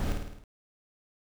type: noise with echo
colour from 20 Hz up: brown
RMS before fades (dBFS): -29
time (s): 0-0.12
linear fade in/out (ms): 0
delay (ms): 53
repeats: 6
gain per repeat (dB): -4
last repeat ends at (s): 0.438
effects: none